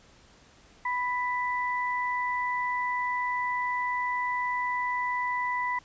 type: tone pair together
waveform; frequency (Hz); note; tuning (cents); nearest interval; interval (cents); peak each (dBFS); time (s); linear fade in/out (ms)
sine; 990 / 1980; B5 / B6; +4 / +4; octave; 1200; -28 / -31; 0.85-5.79; 5
effects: pink hiss -57 dBFS RMS until 5.84 s + resampled to 16000 Hz